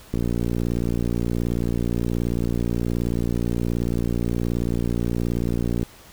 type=click train; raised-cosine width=3 ms; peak=-11 dBFS; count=335; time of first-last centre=0.14-5.83 s; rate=58.7 Hz; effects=pink hiss -47 dBFS RMS until 6.12 s